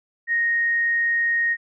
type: tone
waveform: sine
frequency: 1864.7 Hz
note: A#6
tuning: in tune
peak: -18 dBFS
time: 0.27-1.57 s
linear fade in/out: 50 ms
effects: none